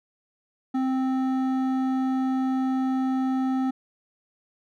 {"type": "tone with hard clipping", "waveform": "sine", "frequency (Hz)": 261.6, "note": "C4", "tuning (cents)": 0, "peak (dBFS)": -24, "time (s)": [0.74, 3.71], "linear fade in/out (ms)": 10, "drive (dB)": 10, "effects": []}